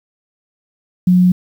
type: tone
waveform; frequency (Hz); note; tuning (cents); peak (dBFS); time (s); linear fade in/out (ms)
sine; 180.9; F#3; -39; -7; 1.07-1.32; 5
effects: 7-bit